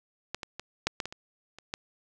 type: clicks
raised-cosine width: 0.2 ms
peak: -15 / -19 / -20 / -8 / -13 / -18 / -24 / -28 / -15 dBFS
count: 9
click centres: 0.346 / 0.432 / 0.596 / 0.87 / 1.002 / 1.056 / 1.125 / 1.586 / 1.739 s
effects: none